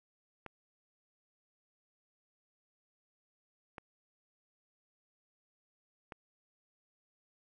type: clicks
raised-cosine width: 0.5 ms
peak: -29 dBFS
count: 3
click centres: 0.463 / 3.782 / 6.122 s
effects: none

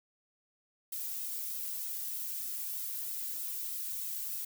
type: noise with flanger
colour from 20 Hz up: violet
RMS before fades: -38 dBFS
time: 0.92-4.45 s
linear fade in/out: 5 ms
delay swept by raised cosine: 1.7 to 2.35 ms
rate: 3.2 Hz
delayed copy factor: -0.75
effects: none

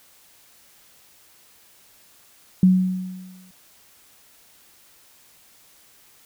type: tone with exponential decay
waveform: sine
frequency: 185 Hz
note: F#3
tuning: in tune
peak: -9 dBFS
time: 2.63-3.51 s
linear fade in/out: 2 ms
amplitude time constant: 190 ms
effects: white hiss -54 dBFS RMS until 6.25 s

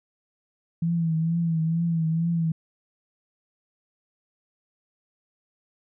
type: tone with vibrato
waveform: sine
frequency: 164.81 Hz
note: E3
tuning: in tune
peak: -21 dBFS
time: 0.82-2.52 s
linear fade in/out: 5 ms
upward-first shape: triangle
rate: 2.2 Hz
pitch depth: 62 cents each way
effects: none

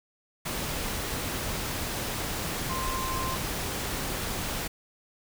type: tone in noise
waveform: sine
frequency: 1046.5 Hz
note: C6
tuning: in tune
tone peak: -32 dBFS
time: 2.69-3.36 s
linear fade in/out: 10 ms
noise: pink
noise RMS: -32 dBFS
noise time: 0.45-4.68 s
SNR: -3 dB
effects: none

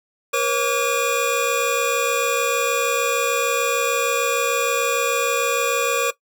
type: tone cluster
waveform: square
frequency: 475.4 / 542 / 1147 / 2447 Hz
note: A#4 / C#5 / D6 / D#7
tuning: +34 / -39 / -41 / -29 cents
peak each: -24 dBFS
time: 0.33-6.11 s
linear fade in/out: 10 ms
effects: noise-tail reverb RT60 0.1 s tail -17 dB re dry

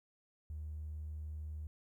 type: tone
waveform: triangle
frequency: 76.5 Hz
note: D#2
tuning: 29 cents flat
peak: -37 dBFS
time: 0.5-1.67 s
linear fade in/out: 0 ms
effects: tanh soft clip ceiling -38 dBFS + 13-bit

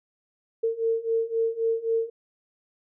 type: beating tone pair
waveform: sine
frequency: 452.1 / 455.9 Hz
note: A4 / A#4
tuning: +47 / -39 cents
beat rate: 3.8 Hz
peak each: -27 / -25 dBFS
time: 0.63-2.1 s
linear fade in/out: 10 ms
effects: none

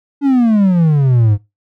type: exponential sweep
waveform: triangle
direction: down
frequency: 289.6 to 99.7 Hz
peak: -6 dBFS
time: 0.21-1.38 s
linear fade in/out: 50 ms
effects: noise-tail reverb RT60 0.2 s tail -19 dB re dry

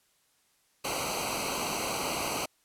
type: noise with comb filter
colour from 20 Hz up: pink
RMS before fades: -32 dBFS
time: 0.84-2.46 s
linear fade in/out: 10 ms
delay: 0.57 ms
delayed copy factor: -0.95
effects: white hiss -69 dBFS RMS until 2.64 s + low-pass 12000 Hz 12 dB/octave

